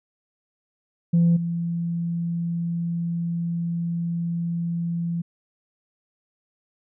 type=tone with level steps; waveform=sine; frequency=169.7 Hz; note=F3; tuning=49 cents flat; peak=-13 / -23 dBFS; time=1.13-5.22 s; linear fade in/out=10 ms; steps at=1.36 s; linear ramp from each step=10 ms; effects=tanh soft clip ceiling -12 dBFS